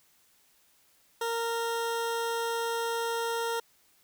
20% pulse tone, 462.7 Hz, A#4, 13 cents flat, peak -24 dBFS, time 1.21-3.6 s, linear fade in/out 5 ms, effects white hiss -65 dBFS RMS until 4.03 s

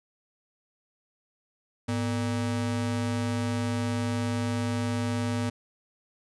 square ring-modulated tone, 174.61 Hz, F3, in tune, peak -24 dBFS, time 1.88-5.5 s, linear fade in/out 10 ms, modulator 69.6 Hz, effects resampled to 24000 Hz + 11-bit

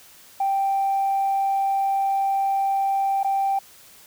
sine tone with dropouts, 784 Hz, G5, in tune, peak -18 dBFS, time 0.4-3.59 s, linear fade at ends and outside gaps 5 ms, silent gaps 3.232-3.245 s, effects tanh soft clip ceiling -15 dBFS + white hiss -49 dBFS RMS until 4.06 s

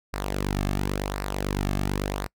sawtooth tone with flanger, 49 Hz, G1, in tune, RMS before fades -28 dBFS, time 0.13-2.27 s, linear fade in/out 10 ms, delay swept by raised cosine 0.3 to 2.1 ms, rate 0.93 Hz, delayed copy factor -0.6, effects noise-tail reverb RT60 0.1 s tail -26 dB re dry

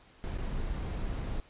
brown noise with dropouts, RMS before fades -34 dBFS, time 0.24-1.4 s, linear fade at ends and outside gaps 0 ms, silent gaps 0.375-0.385 s, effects pink hiss -59 dBFS RMS until 1.49 s + resampled to 8000 Hz

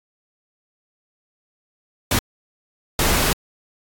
pink noise bursts at uneven times, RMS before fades -18 dBFS, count 2, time 2.11-2.19 / 2.99-3.33 s, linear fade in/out 2 ms, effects AAC 64 kbps

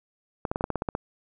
clicks, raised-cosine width 1 ms, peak -13 dBFS, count 10, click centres 0.452 / 0.515 / 0.559 / 0.609 / 0.641 / 0.703 / 0.757 / 0.821 / 0.888 / 0.951 s, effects none

